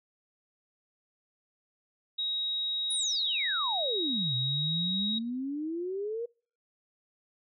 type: tone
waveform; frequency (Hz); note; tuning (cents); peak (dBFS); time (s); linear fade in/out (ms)
sine; 3800; A#7; +33; -29; 2.18-5.19; 10
type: exponential two-way sweep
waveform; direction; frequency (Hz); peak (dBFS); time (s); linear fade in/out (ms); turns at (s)
sine; down then up; 10780 to 124.2 to 480.1; -31; 2.9-6.26; 10; 4.35
effects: noise-tail reverb RT60 0.4 s tail -26 dB re dry